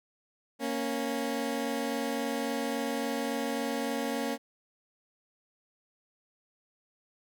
20% pulse tone pair together, 233.1 / 276.7 Hz, A#3 / C#4, 0 / -3 cents, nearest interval minor third, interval 297 cents, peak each -28 dBFS, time 0.59-4.38 s, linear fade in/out 50 ms, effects none

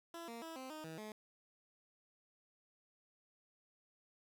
15% pulse tone with pitch steps, 336.5 / 232.4 / 326.1 / 260.7 / 309.6 / 160.5 / 214.1 Hz, E4 / A#3 / E4 / C4 / D#4 / E3 / A3, +36 / -5 / -19 / -6 / -9 / -46 / -47 cents, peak -40 dBFS, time 0.14-1.12 s, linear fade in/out 2 ms, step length 140 ms, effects none

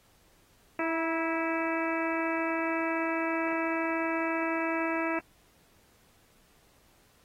harmonic tone with a mistuned harmonic, 327.8 Hz, E4, 10 cents flat, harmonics 1 / 2 / 3 / 4 / 5 / 6 / 7 / 8, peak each -31 / -34 / -36 / -37 / -38 / -39 / -39 / -40 dBFS, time 0.79-5.19 s, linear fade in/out 2 ms, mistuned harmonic 3, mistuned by -27 cents, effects pink hiss -64 dBFS RMS until 7.24 s + AAC 48 kbps

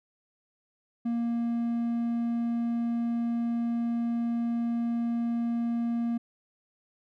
triangle tone, 234.3 Hz, A#3, 9 cents sharp, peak -24 dBFS, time 1.05-6.18 s, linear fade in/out 10 ms, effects none

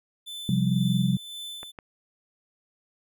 45% pulse tone with tremolo, 3520 Hz, A7, in tune, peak -35 dBFS, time 0.26-1.72 s, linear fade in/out 20 ms, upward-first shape sine, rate 1.9 Hz, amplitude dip 50%
sine chord, C suspended fourth, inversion none, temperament equal, 130.81 / 174.61 / 196 Hz, C3 / F3 / G3, 0 / 0 / 0 cents, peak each -25 dBFS, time 0.49-1.17 s, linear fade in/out 2 ms
clicks, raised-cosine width 0.5 ms, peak -25 dBFS, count 2, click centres 1.631 / 1.788 s
effects none

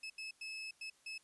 30% pulse tone bursts at uneven times, 2598 Hz, E7, 26 cents flat, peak -40 dBFS, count 5, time 0.03-0.1 / 0.18-0.31 / 0.41-0.71 / 0.81-0.9 / 1.06-1.18 s, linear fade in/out 5 ms, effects white hiss -70 dBFS RMS until 1.23 s + resampled to 24000 Hz

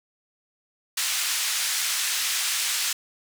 white band-pass noise, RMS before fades -26 dBFS, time 0.97-2.93 s, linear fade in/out 5 ms, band 1600 to 8400 Hz, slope 12 dB/octave, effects none

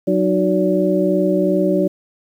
sine tone cluster, 185 / 307 / 369.8 / 572 Hz, F#3 / D#4 / F#4 / D5, 0 / -23 / -1 / -46 cents, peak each -19 dBFS, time 0.07-1.88 s, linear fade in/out 10 ms, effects 8-bit

